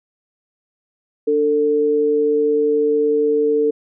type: tone pair together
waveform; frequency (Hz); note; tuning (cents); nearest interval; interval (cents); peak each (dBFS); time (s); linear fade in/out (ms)
sine; 293.7 / 447.3; D4 / A4; 0 / +28; perfect fifth; 728; -22 / -14; 1.27-3.71; 10
effects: none